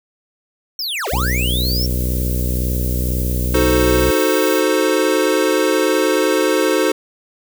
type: linear two-way sweep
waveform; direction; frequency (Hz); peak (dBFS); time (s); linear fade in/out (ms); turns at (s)
square; down then up; 5530 to 361.4 to 5530; -21; 0.79-1.86; 2; 1.08
type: noise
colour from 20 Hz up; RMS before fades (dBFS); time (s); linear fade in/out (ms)
violet; -28; 1.06-4.63; 50
type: harmonic tone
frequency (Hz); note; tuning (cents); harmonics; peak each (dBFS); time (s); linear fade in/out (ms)
62; B1; +7; 1 / 2 / 3 / 4 / 5 / 6 / 7 / 8 / 9; -18 / -24 / -28 / -30 / -32 / -34 / -35 / -36 / -37; 1.12-4.11; 10
type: chord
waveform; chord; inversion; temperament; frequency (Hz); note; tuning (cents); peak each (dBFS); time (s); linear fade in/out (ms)
square; D# diminished seventh; none; equal; 311.1 / 370 / 440 / 523.3; D#4 / F#4 / A4 / C5; 0 / 0 / 0 / 0; -20; 3.54-6.92; 5
effects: none